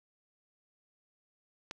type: click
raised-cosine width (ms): 0.2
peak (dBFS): -22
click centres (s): 1.711
effects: none